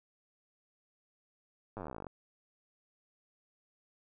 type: slowing click train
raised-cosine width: 1 ms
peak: -28 dBFS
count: 21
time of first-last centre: 1.77-2.068 s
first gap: 9 ms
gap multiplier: 1.05
effects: none